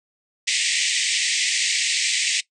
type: band-pass noise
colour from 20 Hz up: pink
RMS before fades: -22 dBFS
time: 0.47-2.41 s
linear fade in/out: 10 ms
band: 1900 to 8700 Hz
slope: 96 dB/octave
effects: noise-tail reverb RT60 0.1 s tail -19 dB re dry